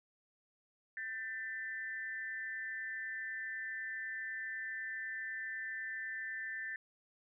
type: tone with amplitude modulation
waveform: sine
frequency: 1784 Hz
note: A6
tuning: 23 cents sharp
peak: -35 dBFS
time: 0.97-6.76 s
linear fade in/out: 2 ms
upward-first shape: sine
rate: 220 Hz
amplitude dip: 85%
effects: none